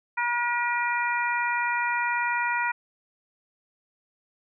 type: harmonic tone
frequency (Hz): 479.3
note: A#4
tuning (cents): +48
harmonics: 2 / 3 / 4 / 5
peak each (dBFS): -27 / -29 / -30 / -31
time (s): 0.17-2.72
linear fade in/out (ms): 10
effects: none